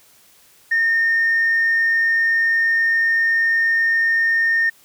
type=tone; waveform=sine; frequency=1827 Hz; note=A#6; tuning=35 cents flat; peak=-13 dBFS; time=0.71-4.7 s; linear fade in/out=10 ms; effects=tanh soft clip ceiling -11 dBFS + white hiss -52 dBFS RMS until 4.84 s